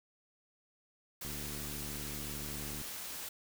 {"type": "noise", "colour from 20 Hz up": "white", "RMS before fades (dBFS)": -43, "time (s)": [1.21, 3.29], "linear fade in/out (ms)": 5}
{"type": "click train", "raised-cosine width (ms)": 3, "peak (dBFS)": -34, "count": 116, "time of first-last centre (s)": [1.25, 2.815], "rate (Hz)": 73.5}
{"effects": []}